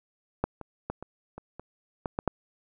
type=clicks; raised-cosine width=1 ms; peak=-11 / -25 / -17 / -25 / -26 / -26 / -16 / -14 / -10 dBFS; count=9; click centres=0.44 / 0.613 / 0.9 / 1.026 / 1.38 / 1.596 / 2.058 / 2.189 / 2.277 s; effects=none